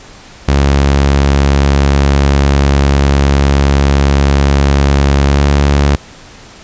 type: tone with pitch glide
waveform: sawtooth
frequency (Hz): 69.8 to 71.1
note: C#2 to C#2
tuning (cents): +13 to +45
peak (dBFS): -3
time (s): 0.48-5.96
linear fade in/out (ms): 5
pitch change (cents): +32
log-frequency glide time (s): 5.27-5.42
effects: pink hiss -36 dBFS RMS until 6.63 s + resampled to 16000 Hz